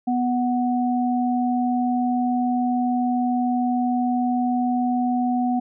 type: tone pair together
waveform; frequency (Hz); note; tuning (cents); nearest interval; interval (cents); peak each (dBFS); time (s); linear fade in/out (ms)
sine; 246.8 / 740; B3 / F#5; -1 / 0; octave + perfect fifth; 1901; -20 / -24; 0.07-5.6; 10
effects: none